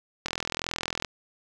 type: click train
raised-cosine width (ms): 0.2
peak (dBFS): -11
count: 34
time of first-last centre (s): 0.26-1.048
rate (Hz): 41.9
effects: none